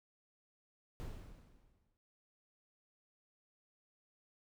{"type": "noise with exponential decay", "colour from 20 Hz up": "brown", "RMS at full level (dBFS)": -42, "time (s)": [1, 1.97], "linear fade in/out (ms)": 0, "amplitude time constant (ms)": 210, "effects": []}